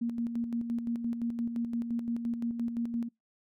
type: tone with tremolo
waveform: sine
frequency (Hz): 234.4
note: A#3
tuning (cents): +10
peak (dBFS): -28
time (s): 0.01-3.09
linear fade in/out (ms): 10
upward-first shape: square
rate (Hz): 5.8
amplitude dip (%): 50
effects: noise-tail reverb RT60 0.2 s tail -26 dB re dry